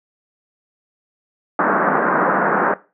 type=band-pass noise; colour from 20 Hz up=white; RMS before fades=-17 dBFS; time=1.59-2.74 s; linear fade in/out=2 ms; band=170 to 1600 Hz; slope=48 dB/octave; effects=noise-tail reverb RT60 0.3 s tail -18 dB re dry